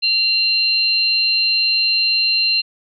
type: tone pair together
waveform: sine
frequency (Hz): 2764 / 4141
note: F7 / C8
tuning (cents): -19 / -19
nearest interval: perfect fifth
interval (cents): 700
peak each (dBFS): -19 / -15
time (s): 0.02-2.62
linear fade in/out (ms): 20
effects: none